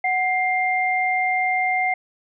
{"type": "tone pair together", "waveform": "sine", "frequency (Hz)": [742.5, 2100], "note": ["F#5", "C7"], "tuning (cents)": [6, 6], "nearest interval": "octave + tritone", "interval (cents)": 1800, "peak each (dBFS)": -21, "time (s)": [0.04, 1.94], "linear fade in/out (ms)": 5, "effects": []}